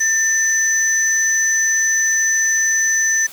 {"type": "tone pair together", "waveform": "sine", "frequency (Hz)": [1793, 6031], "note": ["A6", "F#8"], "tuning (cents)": [32, 32], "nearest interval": "octave + major sixth", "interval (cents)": 2100, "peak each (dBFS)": [-17, -16], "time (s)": [0, 3.27], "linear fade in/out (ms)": 10, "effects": ["white hiss -38 dBFS RMS until 3.32 s"]}